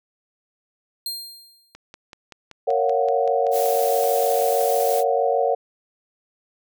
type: tone with exponential decay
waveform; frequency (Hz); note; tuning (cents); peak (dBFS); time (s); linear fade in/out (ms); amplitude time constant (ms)
sawtooth; 4200; C8; +6; -22; 1.06-1.75; 2; 150
type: click train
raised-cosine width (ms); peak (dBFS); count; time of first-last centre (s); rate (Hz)
0.2; -23; 17; 1.75-4.803; 5.24
type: chord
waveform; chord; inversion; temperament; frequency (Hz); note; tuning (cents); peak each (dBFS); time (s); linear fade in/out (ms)
sine; Gb major seventh; first; just; 462.5 / 555 / 693.7 / 740; Bb4 / Db5 / F5 / Gb5; -14 / +2 / -12 / 0; -22 / -22 / -25 / -23; 2.67-5.55; 10
type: noise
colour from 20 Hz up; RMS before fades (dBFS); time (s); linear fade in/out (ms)
blue; -30; 3.51-5.04; 50
effects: none